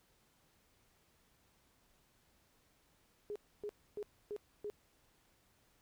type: tone bursts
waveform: sine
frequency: 415.1 Hz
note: G#4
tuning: 1 cent flat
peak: -39 dBFS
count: 5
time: 3.3-4.7 s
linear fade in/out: 0 ms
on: 56 ms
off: 280 ms
effects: pink hiss -72 dBFS RMS until 5.81 s